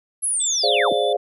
sine linear sweep, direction down, 11175 to 77.2 Hz, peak -19 dBFS, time 0.22-0.93 s, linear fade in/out 20 ms
triangle tone with vibrato, 3520 Hz, A7, in tune, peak -26 dBFS, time 0.4-1.13 s, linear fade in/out 5 ms, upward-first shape triangle, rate 2.7 Hz, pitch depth 18 cents each way
sine chord, D half-diminished seventh, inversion second, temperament equal, 415.3 / 523.3 / 587.3 / 698.5 Hz, Ab4 / C5 / D5 / F5, 0 / 0 / 0 / 0 cents, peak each -23 dBFS, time 0.63-1.17 s, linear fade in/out 10 ms
effects none

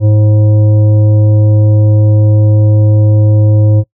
sine tone with frequency modulation, 105.4 Hz, G#2, 26 cents sharp, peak -4 dBFS, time 0-3.84 s, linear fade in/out 50 ms, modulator 427 Hz, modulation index 0.38, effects noise-tail reverb RT60 0.1 s tail -21 dB re dry

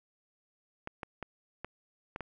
clicks, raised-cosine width 0.5 ms, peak -23 dBFS, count 6, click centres 0.874 / 1.032 / 1.227 / 1.646 / 2.161 / 2.207 s, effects none

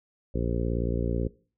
harmonic tone, 58.27 Hz, A#1, in tune, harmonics 1 / 2 / 3 / 4 / 5 / 6 / 7 / 8 / 9, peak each -29 / -32 / -34 / -35 / -36 / -37 / -37 / -38 / -39 dBFS, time 0.34-1.28 s, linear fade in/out 10 ms, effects noise-tail reverb RT60 0.4 s tail -21 dB re dry

